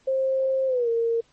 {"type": "tone with pitch glide", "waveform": "sine", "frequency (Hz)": [530, 461.4], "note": ["C5", "A#4"], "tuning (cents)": [22, -18], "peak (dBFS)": -20, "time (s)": [0.07, 1.21], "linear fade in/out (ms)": 10, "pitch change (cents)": -240, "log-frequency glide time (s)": [0.67, 0.89], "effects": ["pink hiss -62 dBFS RMS until 1.32 s", "MP3 32 kbps"]}